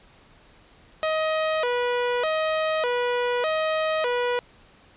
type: tone with vibrato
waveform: sawtooth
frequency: 554.4 Hz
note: C#5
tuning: in tune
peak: -18 dBFS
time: 1.03-4.39 s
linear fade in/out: 0 ms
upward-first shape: square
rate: 0.83 Hz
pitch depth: 220 cents each way
effects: pink hiss -54 dBFS RMS until 4.96 s + resampled to 8000 Hz